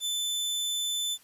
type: tone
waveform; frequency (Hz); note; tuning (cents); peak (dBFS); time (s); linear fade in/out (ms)
sawtooth; 3520; A7; 0; -25; 0-1.18; 50
effects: white hiss -59 dBFS RMS until 1.23 s + resampled to 32000 Hz